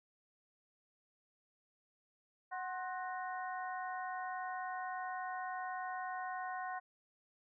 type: harmonic tone with a mistuned harmonic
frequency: 370.5 Hz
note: F#4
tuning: 2 cents sharp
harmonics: 2 / 3 / 4 / 5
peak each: -41 / -45 / -47 / -49 dBFS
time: 2.51-6.8 s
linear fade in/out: 20 ms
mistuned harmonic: 3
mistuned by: -78 cents
effects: none